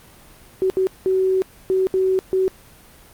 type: tone bursts at uneven times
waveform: sine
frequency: 377.3 Hz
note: F#4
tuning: 34 cents sharp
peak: -15 dBFS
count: 6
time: 0.62-0.7 / 0.77-0.87 / 1.06-1.42 / 1.7-1.87 / 1.94-2.19 / 2.33-2.48 s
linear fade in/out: 0 ms
effects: pink hiss -47 dBFS RMS until 3.13 s + Opus 32 kbps